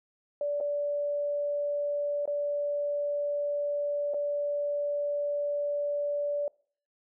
sine tone with dropouts, 580 Hz, D5, 22 cents flat, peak -27 dBFS, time 0.41-6.48 s, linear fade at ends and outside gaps 2 ms, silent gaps 0.603-0.609 / 2.256-2.276 / 4.137-4.143 s, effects noise-tail reverb RT60 0.5 s tail -24 dB re dry

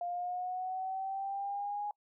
sine linear sweep, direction up, 698 to 830.6 Hz, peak -34 dBFS, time 0.01-1.91 s, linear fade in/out 2 ms, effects noise-tail reverb RT60 0.1 s tail -25 dB re dry

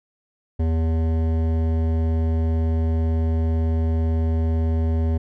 sine tone with hard clipping, 81 Hz, E2, 30 cents flat, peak -20 dBFS, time 0.59-5.18 s, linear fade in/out 10 ms, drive 14 dB, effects none

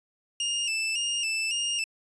sawtooth tone with vibrato, 2735 Hz, F7, 37 cents flat, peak -23 dBFS, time 0.4-1.84 s, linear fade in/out 2 ms, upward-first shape square, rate 1.8 Hz, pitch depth 60 cents each way, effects resampled to 22050 Hz

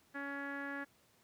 sawtooth tone with low-pass filter, 280.5 Hz, C#4, 21 cents sharp, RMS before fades -42 dBFS, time 0.14-0.85 s, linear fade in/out 20 ms, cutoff 1700 Hz, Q 6.6, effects pink hiss -69 dBFS RMS until 1.23 s + high-pass 100 Hz 12 dB/octave

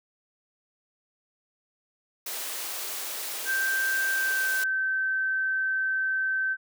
white high-pass noise, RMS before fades -34 dBFS, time 2.26-4.64 s, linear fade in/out 5 ms, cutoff 330 Hz, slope 24 dB/octave
sine tone with pitch glide, 1568 to 1544.6 Hz, G6 to G6, 0 to -26 cents, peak -24 dBFS, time 3.45-6.57 s, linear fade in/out 50 ms, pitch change -26 cents, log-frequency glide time 4.14-4.69 s
effects none

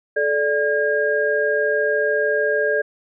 sine tone cluster, 433.3 / 587 / 1622 Hz, A4 / D5 / G#6, -27 / -1 / -41 cents, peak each -21 dBFS, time 0.16-2.82 s, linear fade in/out 10 ms, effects none

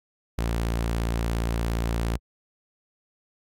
sawtooth tone, 57.2 Hz, A#1, 32 cents flat, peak -20 dBFS, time 0.38-2.17 s, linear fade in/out 5 ms, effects AAC 64 kbps

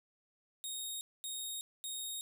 15% pulse tone bursts, 3729 Hz, A#7, in tune, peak -32 dBFS, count 3, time 0.64-2.21 s, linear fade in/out 0 ms, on 370 ms, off 230 ms, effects none

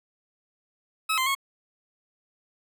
20% pulse tone with pitch steps, 1288 / 1041 / 1095 Hz, E6 / C6 / C#6, -41 / -9 / -22 cents, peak -18 dBFS, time 1.09-1.351 s, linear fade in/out 10 ms, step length 87 ms, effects none

